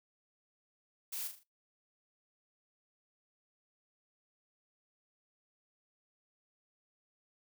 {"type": "noise with echo", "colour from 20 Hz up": "blue", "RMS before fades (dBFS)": -40, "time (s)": [1.12, 1.28], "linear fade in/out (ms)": 10, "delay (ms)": 39, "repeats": 4, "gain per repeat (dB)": -7, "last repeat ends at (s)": 1.436, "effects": ["noise-tail reverb RT60 0.2 s tail -20 dB re dry"]}